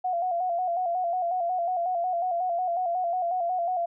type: tone with vibrato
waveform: sine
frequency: 710 Hz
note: F5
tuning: 28 cents sharp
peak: -24 dBFS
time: 0.04-3.86 s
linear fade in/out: 10 ms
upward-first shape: square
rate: 5.5 Hz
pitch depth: 61 cents each way
effects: none